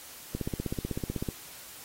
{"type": "click train", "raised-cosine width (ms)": 3, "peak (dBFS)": -18, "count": 16, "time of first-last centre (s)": [0.35, 1.288], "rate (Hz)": 16, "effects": ["white hiss -47 dBFS RMS until 1.84 s", "AAC 48 kbps"]}